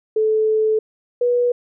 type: tone pair in turn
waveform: sine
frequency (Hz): 435.1 / 486.8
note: A4 / B4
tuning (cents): -19 / -25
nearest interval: major second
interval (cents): 194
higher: second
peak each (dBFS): -14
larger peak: neither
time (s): 0.16-0.79 / 1.21-1.52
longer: first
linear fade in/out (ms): 5
effects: none